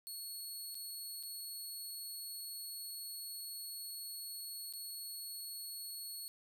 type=tone with dropouts; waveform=15% pulse; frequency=4354 Hz; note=C#8; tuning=32 cents flat; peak=-37 dBFS; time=0.07-6.28 s; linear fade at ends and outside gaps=0 ms; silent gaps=0.745-0.752 / 1.228-1.234 / 4.726-4.736 s; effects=none